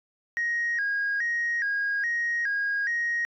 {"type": "tone with vibrato", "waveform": "sine", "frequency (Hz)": 1753, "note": "A6", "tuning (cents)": -7, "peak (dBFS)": -23, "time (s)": [0.37, 3.25], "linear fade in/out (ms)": 0, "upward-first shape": "square", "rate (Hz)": 1.2, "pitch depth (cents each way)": 120, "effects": ["tanh soft clip ceiling -21 dBFS"]}